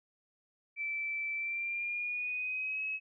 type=tone with pitch glide; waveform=sine; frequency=2325 to 2565 Hz; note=D7 to E7; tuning=-18 to -48 cents; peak=-33 dBFS; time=0.76-3 s; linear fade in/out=50 ms; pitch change=+170 cents; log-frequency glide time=1.35-2.83 s; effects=none